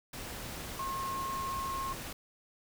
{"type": "tone in noise", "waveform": "sine", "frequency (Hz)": 1075, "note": "C6", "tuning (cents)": 47, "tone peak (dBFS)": -34, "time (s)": [0.79, 1.93], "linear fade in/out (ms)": 5, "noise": "pink", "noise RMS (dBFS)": -42, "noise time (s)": [0.13, 2.13], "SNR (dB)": 5, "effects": []}